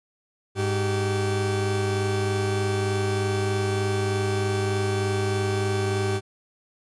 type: tone pair together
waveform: 40% pulse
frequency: 102.27 / 385.8 Hz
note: G#2 / G4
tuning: -26 / -28 cents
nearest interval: octave + major seventh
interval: 2298 cents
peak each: -24 / -25 dBFS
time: 0.55-6.21 s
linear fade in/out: 50 ms
effects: resampled to 24000 Hz